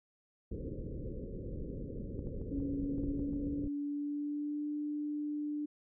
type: low-pass noise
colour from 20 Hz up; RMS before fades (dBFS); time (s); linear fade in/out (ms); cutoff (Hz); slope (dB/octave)
pink; -41; 0.51-3.68; 5; 540; 96
type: clicks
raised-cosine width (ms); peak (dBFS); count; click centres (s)
3; -27; 8; 2.192 / 2.271 / 2.415 / 2.602 / 2.982 / 3.035 / 3.195 / 3.333
type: tone with pitch glide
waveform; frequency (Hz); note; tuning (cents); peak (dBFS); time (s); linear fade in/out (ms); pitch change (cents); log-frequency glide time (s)
sine; 278.2 to 296.5; C#4 to D4; +6 to +17; -34; 2.51-5.66; 10; +111; 2.7-4.68
effects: none